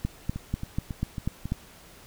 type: two click trains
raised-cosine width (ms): 5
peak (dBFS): -20 / -14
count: 5 / 7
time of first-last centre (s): 0.36-1.456 / 0.05-1.521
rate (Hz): 3.65 / 4.08
effects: pink hiss -51 dBFS RMS until 2.06 s